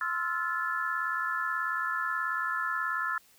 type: chord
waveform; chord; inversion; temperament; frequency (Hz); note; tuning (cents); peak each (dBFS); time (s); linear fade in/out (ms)
sine; F major seventh; second; equal with one note detuned; 1046.5 / 1318.5 / 1396.9 / 1732.8; C6 / E6 / F6 / A6; 0 / 0 / 0 / -27; -37 / -33 / -34 / -33; 0.01-3.18; 2
effects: white hiss -61 dBFS RMS until 3.38 s